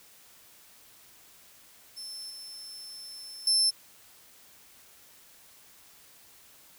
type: tone with level steps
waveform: 35% pulse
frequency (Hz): 5300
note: E8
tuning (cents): +9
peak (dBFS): -36 / -39 / -19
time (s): 1.96-3.71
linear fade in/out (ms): 20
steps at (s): 2.3 / 3.47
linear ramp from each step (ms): 2
effects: white hiss -56 dBFS RMS until 6.78 s